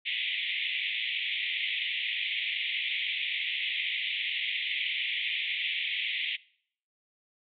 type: band-pass noise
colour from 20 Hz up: pink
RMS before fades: -32 dBFS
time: 0.05-6.37 s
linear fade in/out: 20 ms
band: 2000 to 3600 Hz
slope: 96 dB/octave
effects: noise-tail reverb RT60 0.6 s tail -22 dB re dry